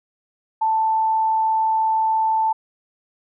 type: tone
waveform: sine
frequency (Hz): 883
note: A5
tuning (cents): +6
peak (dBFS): -16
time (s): 0.61-2.53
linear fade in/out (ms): 10
effects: none